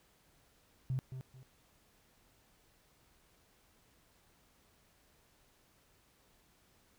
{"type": "tone with echo", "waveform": "triangle", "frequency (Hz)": 130.1, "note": "C3", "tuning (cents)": -9, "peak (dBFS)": -28, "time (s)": [0.9, 0.99], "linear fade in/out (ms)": 0, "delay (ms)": 220, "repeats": 2, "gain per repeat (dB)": -11, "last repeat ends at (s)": 1.43, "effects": ["tanh soft clip ceiling -30 dBFS", "pink hiss -69 dBFS RMS until 6.98 s"]}